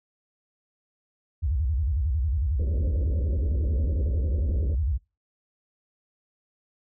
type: tone with vibrato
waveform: sine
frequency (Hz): 69.9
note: C#2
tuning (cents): +15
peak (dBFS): -22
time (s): 1.42-4.98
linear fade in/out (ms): 20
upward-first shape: square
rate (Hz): 11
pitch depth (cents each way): 260
type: low-pass noise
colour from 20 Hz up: pink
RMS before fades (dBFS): -36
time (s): 2.59-4.75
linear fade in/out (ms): 5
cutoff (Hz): 580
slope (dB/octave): 96
effects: noise-tail reverb RT60 0.3 s tail -25 dB re dry